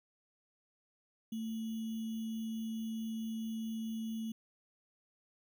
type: tone with sample-and-hold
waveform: sine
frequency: 222.7 Hz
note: A3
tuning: 21 cents sharp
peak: -36 dBFS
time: 1.32-4.32 s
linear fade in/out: 5 ms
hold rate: 3150 Hz
effects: none